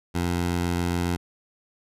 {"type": "tone", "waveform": "15% pulse", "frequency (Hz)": 87.31, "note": "F2", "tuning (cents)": 0, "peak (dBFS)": -17, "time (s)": [0.14, 1.17], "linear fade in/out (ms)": 20, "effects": ["resampled to 32000 Hz"]}